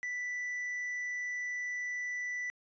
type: tone with tanh clipping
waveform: sine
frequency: 1975.5 Hz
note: B6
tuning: in tune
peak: -35 dBFS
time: 0.03-2.5 s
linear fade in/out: 0 ms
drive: 3 dB
effects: resampled to 16000 Hz